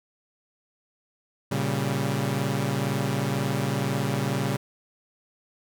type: chord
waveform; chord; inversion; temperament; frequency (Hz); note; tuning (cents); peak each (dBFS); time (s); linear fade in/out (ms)
sawtooth; G diminished; first; equal; 116.54 / 138.59 / 196; Bb2 / Db3 / G3; 0 / 0 / 0; -26 / -23 / -26; 1.51-4.57; 10
effects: none